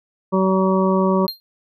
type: harmonic tone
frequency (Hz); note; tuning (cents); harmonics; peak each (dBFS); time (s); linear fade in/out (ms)
189.5; F#3; +42; 1 / 2 / 3 / 5 / 6; -17 / -20 / -22 / -24 / -25; 0.32-1.27; 20
type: tone with exponential decay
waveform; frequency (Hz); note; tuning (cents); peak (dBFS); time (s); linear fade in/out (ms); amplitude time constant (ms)
square; 4197; C8; +5; -19; 1.28-1.4; 0; 26
effects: none